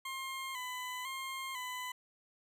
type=tone with vibrato; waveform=20% pulse; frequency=1033 Hz; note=C6; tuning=22 cents flat; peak=-34 dBFS; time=0.05-1.92 s; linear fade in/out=5 ms; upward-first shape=square; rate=1 Hz; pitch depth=52 cents each way; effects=none